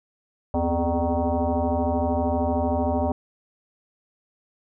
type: tone with frequency modulation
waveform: sine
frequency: 260 Hz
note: C4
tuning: 11 cents flat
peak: -20 dBFS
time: 0.54-3.12 s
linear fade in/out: 2 ms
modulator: 169 Hz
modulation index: 3.5
effects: none